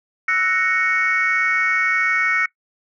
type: chord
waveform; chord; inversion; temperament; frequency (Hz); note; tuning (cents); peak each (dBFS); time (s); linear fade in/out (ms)
sine; F# dominant seventh; third; equal; 1318.5 / 1480 / 1864.7 / 2217; E6 / F#6 / A#6 / C#7; 0 / 0 / 0 / 0; -23 / -23 / -21 / -18; 0.28-2.46; 5
effects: noise-tail reverb RT60 0.1 s tail -21 dB re dry + tanh soft clip ceiling -9 dBFS